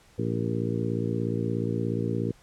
harmonic tone with a mistuned harmonic, 56.9 Hz, A#1, 41 cents flat, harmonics 2 / 3 / 4 / 5 / 6 / 7 / 8, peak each -30 / -32 / -33 / -34 / -35 / -35 / -36 dBFS, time 0.18-2.32 s, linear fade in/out 10 ms, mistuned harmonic 8, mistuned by +51 cents, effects pink hiss -58 dBFS RMS until 2.42 s + low-pass 10000 Hz 12 dB/octave

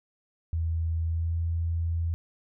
sine tone with pitch glide, 82 to 83.48 Hz, E2 to E2, -9 to +22 cents, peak -25 dBFS, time 0.53-2.14 s, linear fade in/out 0 ms, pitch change +31 cents, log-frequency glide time 1.06-1.36 s, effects none

